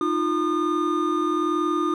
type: tone cluster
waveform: triangle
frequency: 308.3 / 349.4 / 1217 Hz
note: D#4 / F4 / D#6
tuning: -16 / +1 / -39 cents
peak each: -23 dBFS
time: 0.01-1.94 s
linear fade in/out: 2 ms
effects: none